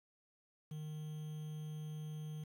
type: tone with quantisation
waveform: triangle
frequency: 153.3 Hz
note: D#3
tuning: 25 cents flat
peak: -40 dBFS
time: 0.71-2.44 s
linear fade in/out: 5 ms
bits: 10
effects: none

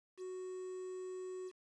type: tone with quantisation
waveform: triangle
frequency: 370 Hz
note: F#4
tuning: in tune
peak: -40 dBFS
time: 0.17-1.52 s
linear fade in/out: 50 ms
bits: 10
effects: resampled to 22050 Hz

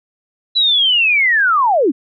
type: linear sweep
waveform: sine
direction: down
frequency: 3994 to 233.1 Hz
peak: -10 dBFS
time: 0.55-1.92 s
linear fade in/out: 20 ms
effects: none

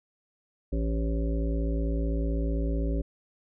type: harmonic tone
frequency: 55.7 Hz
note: A1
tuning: 22 cents sharp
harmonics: 1 / 3 / 5 / 7 / 9 / 10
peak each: -26 / -35 / -34 / -38 / -43 / -40 dBFS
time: 0.72-3.02 s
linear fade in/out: 10 ms
effects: none

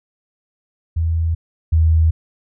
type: tone pair in turn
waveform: sine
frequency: 82.1 / 80.5 Hz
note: E2 / E2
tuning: -6 / -41 cents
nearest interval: unison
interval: 35 cents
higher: first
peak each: -15 / -10 dBFS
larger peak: second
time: 0.96-1.35 / 1.72-2.11 s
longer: neither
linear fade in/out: 10 ms
effects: none

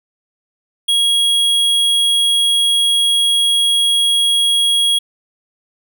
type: tone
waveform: square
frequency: 3300 Hz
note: G#7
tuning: 12 cents flat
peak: -12 dBFS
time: 0.88-4.99 s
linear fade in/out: 10 ms
effects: none

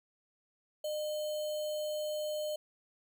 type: tone with sample-and-hold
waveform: sine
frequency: 607 Hz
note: D#5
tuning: 43 cents flat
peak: -33 dBFS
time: 0.84-2.56 s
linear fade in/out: 5 ms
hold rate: 3675 Hz
effects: none

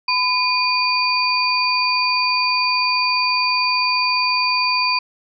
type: tone cluster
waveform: sine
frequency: 1004 / 2449 / 4633 Hz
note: B5 / D#7 / D8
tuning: +28 / -28 / -24 cents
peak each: -20 dBFS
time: 0.08-4.99 s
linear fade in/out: 5 ms
effects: none

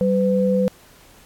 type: tone pair together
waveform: sine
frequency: 192 / 504.1 Hz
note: G3 / B4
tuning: -36 / +35 cents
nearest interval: octave + perfect fourth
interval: 1671 cents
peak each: -18 dBFS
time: 0.01-0.68 s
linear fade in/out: 0 ms
effects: pink hiss -50 dBFS RMS until 1.25 s + AAC 64 kbps

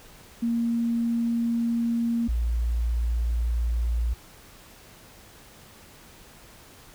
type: tone pair in turn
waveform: sine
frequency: 233.1 / 58.27 Hz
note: A#3 / A#1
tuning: 0 / 0 cents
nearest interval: 2 octaves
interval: 2400 cents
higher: first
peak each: -22 dBFS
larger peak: neither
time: 0.42-2.28 / 2.28-4.14 s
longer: neither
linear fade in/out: 10 ms
effects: pink hiss -50 dBFS RMS until 6.94 s

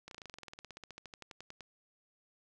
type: slowing click train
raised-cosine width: 0.2 ms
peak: -30 dBFS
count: 26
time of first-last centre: 0.08-1.607 s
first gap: 32 ms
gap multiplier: 1.05
effects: none

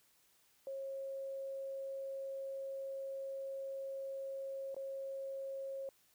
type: tone with dropouts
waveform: sine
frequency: 542 Hz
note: C#5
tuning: 39 cents flat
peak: -40 dBFS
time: 0.67-5.89 s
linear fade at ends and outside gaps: 1 ms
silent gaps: 4.745-4.765 s
effects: white hiss -71 dBFS RMS until 6.14 s

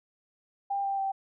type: tone with pitch steps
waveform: sine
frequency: 796 / 787.3 / 778.7 Hz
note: G5 / G5 / G5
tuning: +26 / +7 / -12 cents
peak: -27 dBFS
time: 0.7-1.12 s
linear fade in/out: 10 ms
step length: 140 ms
effects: none

